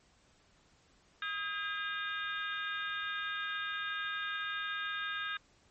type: harmonic tone with a mistuned harmonic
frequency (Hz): 405.4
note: G#4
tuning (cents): -42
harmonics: 3 / 4 / 5 / 6 / 7 / 8 / 9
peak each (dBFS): -41 / -37 / -50 / -47 / -48 / -52 / -43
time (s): 1.22-5.37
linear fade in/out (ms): 2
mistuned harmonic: 3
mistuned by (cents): +63
effects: pink hiss -67 dBFS RMS until 5.7 s + MP3 32 kbps